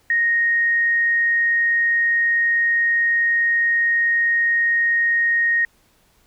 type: tone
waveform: sine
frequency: 1864.7 Hz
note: A#6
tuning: in tune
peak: -15 dBFS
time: 0.1-5.65 s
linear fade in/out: 2 ms
effects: pink hiss -59 dBFS RMS until 6.26 s